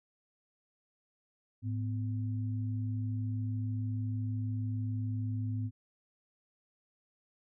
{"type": "tone pair together", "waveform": "sine", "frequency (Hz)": [106.78, 253.1], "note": ["G#2", "B3"], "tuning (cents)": [49, 43], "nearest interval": "octave + minor third", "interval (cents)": 1494, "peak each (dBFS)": [-32, -40], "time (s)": [1.62, 5.71], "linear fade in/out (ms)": 50, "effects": []}